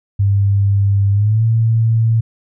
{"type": "tone with pitch glide", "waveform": "sine", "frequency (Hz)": [99.7, 113.21], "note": ["G2", "A2"], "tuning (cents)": [30, 50], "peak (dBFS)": -10, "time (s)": [0.19, 2.21], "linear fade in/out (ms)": 10, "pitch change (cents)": 220, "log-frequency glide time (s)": [1.12, 1.44], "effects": []}